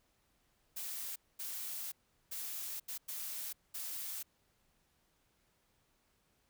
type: noise bursts at uneven times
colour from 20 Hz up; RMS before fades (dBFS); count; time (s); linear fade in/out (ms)
blue; -42; 6; 0.76-1.16 / 1.39-1.92 / 2.31-2.8 / 2.88-2.98 / 3.08-3.53 / 3.74-4.23; 10
effects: pink hiss -75 dBFS RMS until 6.49 s